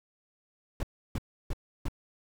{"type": "noise bursts", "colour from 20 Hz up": "brown", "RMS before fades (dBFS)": -30, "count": 4, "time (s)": [0.8, 1.884], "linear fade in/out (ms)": 2, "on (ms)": 31, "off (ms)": 320, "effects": []}